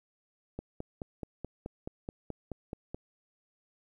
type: click train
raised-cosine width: 2 ms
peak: -24 dBFS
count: 12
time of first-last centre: 0.59-2.945 s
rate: 4.67 Hz
effects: 11-bit